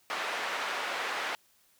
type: band-pass noise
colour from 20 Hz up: white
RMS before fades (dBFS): -34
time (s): 0.1-1.35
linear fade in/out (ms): 0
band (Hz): 560 to 2000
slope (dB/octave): 12
effects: white hiss -66 dBFS RMS until 1.79 s